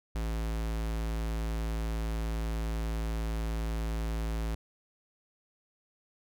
square tone, 55.2 Hz, A1, 6 cents sharp, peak -31 dBFS, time 0.15-4.55 s, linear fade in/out 5 ms, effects none

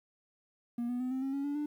triangle tone with pitch steps, 238 / 245.5 / 253.3 / 261.3 / 269.6 / 278.2 / 287 / 296.1 Hz, A#3 / B3 / B3 / C4 / C#4 / C#4 / D4 / D4, +36 / -10 / +44 / -2 / -48 / +6 / -40 / +14 cents, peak -29 dBFS, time 0.78-1.66 s, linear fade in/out 5 ms, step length 110 ms, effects tanh soft clip ceiling -26 dBFS + 11-bit

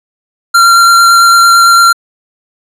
square tone with vibrato, 1376 Hz, F6, 26 cents flat, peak -3 dBFS, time 0.54-1.93 s, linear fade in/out 10 ms, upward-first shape triangle, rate 8.9 Hz, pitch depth 13 cents each way, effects low-pass 12000 Hz 12 dB/octave

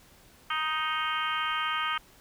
harmonic tone, 312 Hz, D#4, 5 cents sharp, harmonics 3 / 4 / 5 / 6 / 7 / 8 / 9 / 10, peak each -38 / -30 / -35 / -40 / -37 / -41 / -40 / -36 dBFS, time 0.5-1.98 s, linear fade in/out 5 ms, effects pink hiss -57 dBFS RMS until 2.2 s

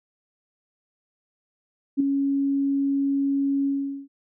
sine tone with ADSR envelope, 277.2 Hz, C#4, in tune, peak -14 dBFS, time 1.97-4.08 s, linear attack 32 ms, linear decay 4 ms, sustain -6 dB, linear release 420 ms, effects none

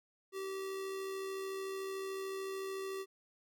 square tone with amplitude modulation, 385.9 Hz, G4, 27 cents flat, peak -38 dBFS, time 0.32-3.06 s, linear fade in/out 50 ms, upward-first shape sine, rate 73.6 Hz, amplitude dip 30%, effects none

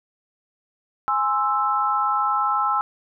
sine chord, Ab augmented, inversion none, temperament equal, 830.6 / 1046.5 / 1318.5 Hz, Ab5 / C6 / E6, 0 / 0 / 0 cents, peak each -24 / -25 / -21 dBFS, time 1.08-2.81 s, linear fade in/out 0 ms, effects none

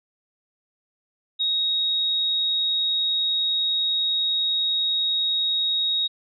sine tone, 3770 Hz, A#7, 19 cents sharp, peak -20 dBFS, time 1.39-6.08 s, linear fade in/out 20 ms, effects none

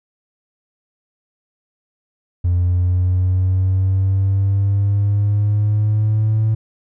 triangle exponential sweep, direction up, 88.1 to 110 Hz, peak -10 dBFS, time 2.44-6.55 s, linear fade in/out 10 ms, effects tanh soft clip ceiling -9 dBFS

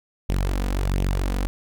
sawtooth tone with flanger, 47 Hz, F#1, 28 cents sharp, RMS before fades -23 dBFS, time 0.29-1.47 s, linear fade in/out 0 ms, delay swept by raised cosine 0.32 to 4.12 ms, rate 1.4 Hz, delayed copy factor +0.6, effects none

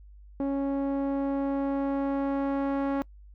sawtooth tone with low-pass filter sweep, 276.5 Hz, C#4, 4 cents flat, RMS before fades -28 dBFS, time 0.4-3.02 s, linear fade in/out 0 ms, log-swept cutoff 600 to 1200 Hz, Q 0.82, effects noise-tail reverb RT60 0.1 s tail -24 dB re dry + added 50 Hz sine -47 dBFS peak until 3.34 s

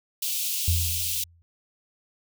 white high-pass noise, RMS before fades -28 dBFS, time 0.22-1.24 s, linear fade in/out 5 ms, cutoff 2600 Hz, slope 48 dB/octave
sine tone with exponential decay, 84.6 Hz, E2, 45 cents sharp, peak -18 dBFS, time 0.68-1.42 s, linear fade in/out 0 ms, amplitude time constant 160 ms
effects none

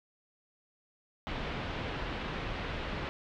pink low-pass noise, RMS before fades -37 dBFS, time 1.27-3.09 s, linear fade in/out 0 ms, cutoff 3500 Hz, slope 24 dB/octave, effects none

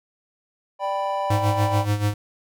triangle chord, G major, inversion second, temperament equal, 587.3 / 784 / 987.8 Hz, D5 / G5 / B5, 0 / 0 / 0 cents, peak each -25 dBFS, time 0.79-1.86 s, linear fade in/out 50 ms
square tone with tremolo, 103.83 Hz, G#2, in tune, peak -18 dBFS, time 1.3-2.14 s, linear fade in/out 5 ms, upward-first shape sine, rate 6.9 Hz, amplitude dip 70%
effects none

